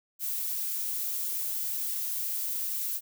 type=noise; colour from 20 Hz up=violet; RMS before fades=-32 dBFS; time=0.19-3.01 s; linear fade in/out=50 ms; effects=none